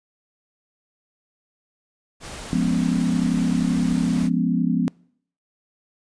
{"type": "noise", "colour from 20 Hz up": "pink", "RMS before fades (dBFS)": -35, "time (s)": [2.2, 4.3], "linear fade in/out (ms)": 50}
{"type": "chord", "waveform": "sine", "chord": "C# dominant seventh", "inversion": "first", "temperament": "equal", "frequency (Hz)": [174.61, 207.7, 246.9, 277.2], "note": ["E#3", "G#3", "B3", "C#4"], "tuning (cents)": [0, 0, 0, 0], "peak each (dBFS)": [-22, -25, -22, -27], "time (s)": [2.53, 4.88], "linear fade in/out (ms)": 0}
{"effects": ["noise-tail reverb RT60 0.6 s tail -25 dB re dry", "resampled to 22050 Hz"]}